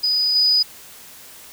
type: tone with level steps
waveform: sine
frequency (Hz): 4966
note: D#8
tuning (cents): -4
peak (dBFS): -16 / -13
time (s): 0.03-0.63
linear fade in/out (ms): 10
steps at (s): 0.35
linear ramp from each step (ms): 10
effects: white hiss -42 dBFS RMS until 1.52 s